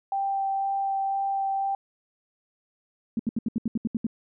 sine tone with vibrato, 784 Hz, G5, in tune, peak -24 dBFS, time 0.12-1.75 s, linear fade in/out 2 ms, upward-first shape sine, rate 2 Hz, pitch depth 8 cents each way
sine tone bursts, 226 Hz, A3, 47 cents sharp, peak -22 dBFS, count 10, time 3.17-4.067 s, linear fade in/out 2 ms, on 24 ms, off 73 ms
effects none

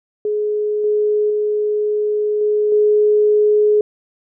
sine tone with level steps, 420.9 Hz, G#4, 23 cents sharp, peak -16 / -13 / -15 / -13 / -10 dBFS, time 0.25-3.81 s, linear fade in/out 2 ms, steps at 0.84 / 1.3 / 2.41 / 2.72 s, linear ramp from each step 2 ms, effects none

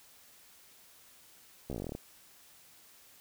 slowing click train, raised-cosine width 2 ms, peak -25 dBFS, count 13, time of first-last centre 1.7-1.95 s, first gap 14 ms, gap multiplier 1.07, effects white hiss -59 dBFS RMS until 3.2 s

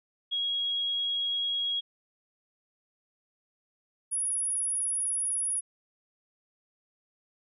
sine tone pair in turn, 3303 / 10342 Hz, G#7 / E9, -10 / -34 cents, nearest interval octave + minor sixth, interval 1976 cents, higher second, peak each -27 dBFS, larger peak neither, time 0.31-1.81 / 4.11-5.61 s, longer neither, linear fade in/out 20 ms, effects none

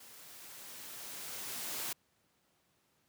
white noise with level ramp, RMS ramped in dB -55 to -38 dBFS, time 0-1.93 s, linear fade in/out 5 ms, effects pink hiss -74 dBFS RMS until 3.08 s + high-pass 100 Hz 12 dB/octave

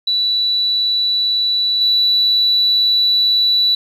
sine tone with level steps, 3951 Hz, B7, in tune, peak -13 / -10 dBFS, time 0.07-3.75 s, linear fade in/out 5 ms, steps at 1.81 s, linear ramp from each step 2 ms, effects tanh soft clip ceiling -6 dBFS + 8-bit

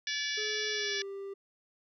harmonic tone, 576 Hz, D5, 34 cents flat, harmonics 3 / 4 / 5 / 6 / 7 / 8 / 9 / 10, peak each -37 / -40 / -42 / -38 / -43 / -44 / -40 / -42 dBFS, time 0.07-1.02 s, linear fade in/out 2 ms
triangle tone with pitch glide, 425.1 to 394.3 Hz, G#4 to G4, +40 to +10 cents, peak -36 dBFS, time 0.37-1.34 s, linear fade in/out 10 ms, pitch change -130 cents, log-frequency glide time 0.71-1.04 s
effects none

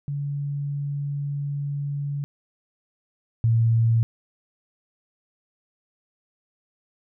sine tone pair in turn, 142.7 / 114.58 Hz, D3 / A#2, -49 / -29 cents, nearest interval major third, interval 380 cents, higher first, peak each -25 / -16 dBFS, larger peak second, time 0.08-2.24 / 3.44-4.03 s, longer first, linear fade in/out 0 ms, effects none

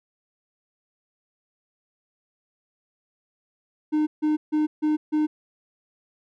triangle tone bursts, 305.1 Hz, D#4, 34 cents flat, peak -17 dBFS, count 5, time 3.92-5.27 s, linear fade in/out 20 ms, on 150 ms, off 150 ms, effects none

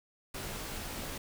pink noise with comb filter, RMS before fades -40 dBFS, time 0.34-1.18 s, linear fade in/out 5 ms, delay 17 ms, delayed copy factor -0.65, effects none

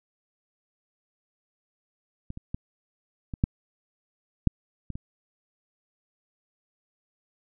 clicks, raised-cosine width 5 ms, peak -23 / -25 / -18 / -21 / -8 / -6 / -22 / -23 dBFS, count 8, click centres 2.304 / 2.374 / 2.545 / 3.338 / 3.439 / 4.473 / 4.903 / 4.955 s, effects none

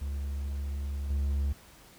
triangle tone with level steps, 70.1 Hz, C#2, 20 cents sharp, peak -29 / -24 dBFS, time 0.01-1.53 s, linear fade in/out 10 ms, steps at 1.1 s, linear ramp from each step 5 ms, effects pink hiss -55 dBFS RMS until 1.98 s

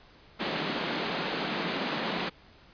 pink band-pass noise, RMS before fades -32 dBFS, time 0.39-2.3 s, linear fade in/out 20 ms, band 160 to 4500 Hz, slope 48 dB/octave, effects pink hiss -56 dBFS RMS until 2.73 s + resampled to 11025 Hz

